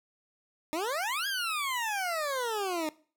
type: exponential two-way sweep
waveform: 20% pulse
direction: up then down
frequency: 297.5 to 1661.2 to 300.7 Hz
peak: -25 dBFS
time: 0.73-2.89 s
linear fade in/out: 0 ms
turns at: 1.27 s
effects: noise-tail reverb RT60 0.4 s tail -20 dB re dry